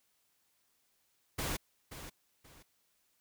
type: noise with echo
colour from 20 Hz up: pink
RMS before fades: -36 dBFS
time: 1.38-1.57 s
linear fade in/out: 10 ms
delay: 530 ms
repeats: 2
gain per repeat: -11 dB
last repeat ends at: 2.63 s
effects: white hiss -75 dBFS RMS until 3.2 s